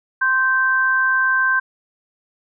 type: tone pair together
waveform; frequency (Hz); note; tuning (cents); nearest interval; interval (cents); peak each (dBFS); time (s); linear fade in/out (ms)
sine; 1046.5 / 1558.2; C6 / G6; 0 / -11; perfect fifth; 689; -21 / -15; 0.21-1.6; 10
effects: none